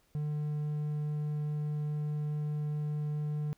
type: tone with hard clipping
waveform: triangle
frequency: 149.6 Hz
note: D3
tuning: 32 cents sharp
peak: -32 dBFS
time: 0.15-3.53 s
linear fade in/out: 0 ms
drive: 6 dB
effects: pink hiss -70 dBFS RMS until 3.57 s